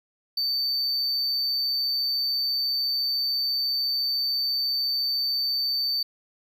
triangle tone, 4567 Hz, D8, 49 cents flat, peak -22 dBFS, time 0.37-6.03 s, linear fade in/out 5 ms, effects none

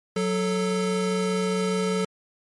square tone pair together, 184.53 / 438.9 Hz, F#3 / A4, -4 / -4 cents, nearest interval octave + minor third, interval 1500 cents, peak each -26 dBFS, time 0.16-2.05 s, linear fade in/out 5 ms, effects MP3 48 kbps

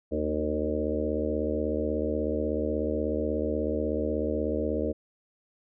harmonic tone with a mistuned harmonic, 76.4 Hz, D#2, 31 cents flat, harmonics 1 / 3 / 4 / 5 / 6 / 7 / 8, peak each -34 / -34 / -32 / -37 / -32 / -33 / -36 dBFS, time 0.11-4.93 s, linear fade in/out 20 ms, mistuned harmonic 5, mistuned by -36 cents, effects none

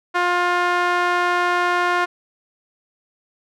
sawtooth tone with band-pass filter, 354 Hz, F4, 23 cents sharp, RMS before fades -19 dBFS, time 0.14-2.06 s, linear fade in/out 20 ms, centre 1300 Hz, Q 1.5, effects none

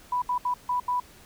sine tone bursts at uneven times, 988 Hz, B5, in tune, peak -23 dBFS, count 5, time 0.12-0.22 / 0.29-0.38 / 0.45-0.54 / 0.69-0.8 / 0.88-1 s, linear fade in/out 5 ms, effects pink hiss -52 dBFS RMS until 1.25 s

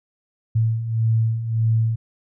sine beating tone pair, 111.3 / 113 Hz, A2 / A2, +20 / +47 cents, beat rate 1.7 Hz, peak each -24 / -18 dBFS, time 0.55-1.96 s, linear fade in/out 10 ms, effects none

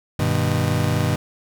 35% pulse chord, G augmented, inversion none, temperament just, 98 / 122.5 / 153.12 Hz, G2 / B2 / D#3, 0 / -14 / -27 cents, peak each -21 dBFS, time 0.19-1.16 s, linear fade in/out 5 ms, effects none

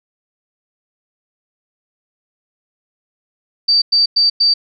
sine tone bursts, 4635 Hz, D8, 24 cents flat, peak -9 dBFS, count 4, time 3.68-4.54 s, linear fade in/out 10 ms, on 140 ms, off 100 ms, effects none

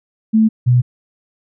sine tone pair in turn, 220 / 123.47 Hz, A3 / B2, 0 / 0 cents, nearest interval minor seventh, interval 1000 cents, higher first, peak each -8 dBFS, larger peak neither, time 0.33-0.49 / 0.66-0.82 s, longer neither, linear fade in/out 20 ms, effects none

